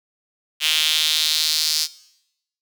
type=tone with high-pass filter sweep; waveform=sawtooth; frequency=155.56 Hz; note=D#3; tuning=in tune; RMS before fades=-20 dBFS; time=0.6-1.88 s; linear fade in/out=50 ms; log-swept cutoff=3000 to 4900 Hz; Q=3.4; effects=noise-tail reverb RT60 0.8 s tail -18 dB re dry